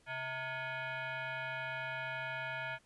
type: tone with frequency modulation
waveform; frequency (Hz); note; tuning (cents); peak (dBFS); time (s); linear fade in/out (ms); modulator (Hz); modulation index
sine; 132.8; C3; +26; -37; 0.06-2.79; 50; 780; 2.9
effects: pink hiss -69 dBFS RMS until 2.85 s + resampled to 24000 Hz